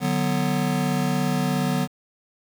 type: chord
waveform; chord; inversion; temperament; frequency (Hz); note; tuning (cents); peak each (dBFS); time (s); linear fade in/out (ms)
square; B minor; first; just; 148.16 / 185.21 / 246.9; D3 / F#3 / B3; +16 / +2 / 0; -26; 0-1.88; 50
effects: 8-bit